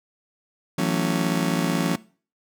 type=chord; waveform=35% pulse; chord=F# minor seventh; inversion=third; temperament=just; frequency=166.5 / 185 / 222 / 277.5 Hz; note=E3 / F#3 / A3 / C#4; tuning=+18 / 0 / +16 / +2 cents; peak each=-24 / -25 / -27 / -25 dBFS; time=0.78-1.96 s; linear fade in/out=5 ms; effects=noise-tail reverb RT60 0.4 s tail -20 dB re dry